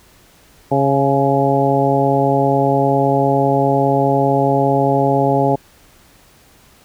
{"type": "harmonic tone with a mistuned harmonic", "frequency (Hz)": 137.7, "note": "C#3", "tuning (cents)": -11, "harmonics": [1, 2, 3, 4, 5, 6], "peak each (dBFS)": [-19, -19, -19, -19, -19, -19], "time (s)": [0.71, 5.56], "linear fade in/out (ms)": 10, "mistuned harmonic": 6, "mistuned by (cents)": 31, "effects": ["pink hiss -49 dBFS RMS until 6.84 s"]}